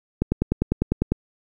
click train, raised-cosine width 3 ms, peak -6 dBFS, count 10, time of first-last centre 0.22-1.12 s, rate 10 Hz, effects 8-bit

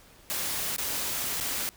white noise with dropouts, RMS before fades -31 dBFS, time 0.3-1.69 s, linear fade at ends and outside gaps 0 ms, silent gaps 0.763-0.783 / 1.402-1.409 s, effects pink hiss -55 dBFS RMS until 1.76 s

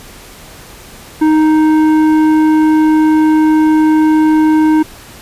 sine tone with tanh clipping, 311.1 Hz, D#4, in tune, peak -8 dBFS, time 1.21-4.83 s, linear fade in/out 10 ms, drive 11 dB, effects pink hiss -35 dBFS RMS until 5.21 s + resampled to 32000 Hz

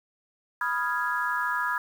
sine chord, F half-diminished seventh, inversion second, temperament equal, 987.8 / 1244.5 / 1396.9 / 1661.2 Hz, Cb6 / Eb6 / F6 / Ab6, 0 / 0 / 0 / 0 cents, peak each -30 / -32 / -32 / -29 dBFS, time 0.61-1.78 s, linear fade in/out 2 ms, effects 8-bit

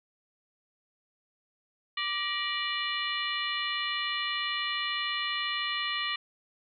harmonic tone with a mistuned harmonic, 587.3 Hz, D5, in tune, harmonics 2 / 3 / 4 / 5 / 6 / 7, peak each -36 / -35 / -37 / -34 / -38 / -40 dBFS, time 1.97-6.16 s, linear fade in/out 5 ms, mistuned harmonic 3, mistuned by +130 cents, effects none

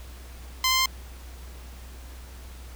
10% pulse tone with pitch steps, 1036 / 1043.2 / 1050.5 Hz, C6 / C6 / C6, -17 / -5 / +7 cents, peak -12 dBFS, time 0.64-0.859 s, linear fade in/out 2 ms, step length 73 ms, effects added 62 Hz sine -40 dBFS peak until 2.75 s + pink hiss -49 dBFS RMS until 2.75 s

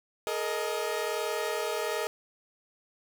sawtooth chord, Ab suspended second, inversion none, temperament equal with one note detuned, 425 / 466.2 / 622.3 Hz, Ab4 / Bb4 / Eb5, +40 / 0 / 0 cents, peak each -30 dBFS, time 0.27-2.07 s, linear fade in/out 0 ms, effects none

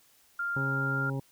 sine tone, 1396.9 Hz, F6, in tune, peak -29 dBFS, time 0.39-1.1 s, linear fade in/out 5 ms
harmonic tone, 135.8 Hz, C#3, 35 cents flat, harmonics 1 / 2 / 3 / 4 / 6 / 7, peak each -31 / -37 / -41 / -43 / -47 / -48 dBFS, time 0.56-1.2 s, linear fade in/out 5 ms
effects white hiss -63 dBFS RMS until 1.31 s

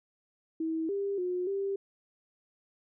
sine tone with pitch steps, 322.3 / 398.6 / 360.6 / 394.1 Hz, E4 / G4 / F#4 / G4, -39 / +29 / -45 / +9 cents, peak -29 dBFS, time 0.6-1.76 s, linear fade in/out 5 ms, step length 290 ms, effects none

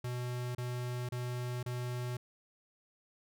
square tone bursts, 123.47 Hz, B2, in tune, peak -36 dBFS, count 4, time 0.04-2.17 s, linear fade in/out 5 ms, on 510 ms, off 30 ms, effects none

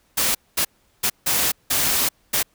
white noise bursts at uneven times, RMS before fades -20 dBFS, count 6, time 0.17-0.35 / 0.57-0.65 / 1.03-1.1 / 1.26-1.52 / 1.7-2.09 / 2.33-2.43 s, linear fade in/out 10 ms, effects pink hiss -62 dBFS RMS until 2.54 s

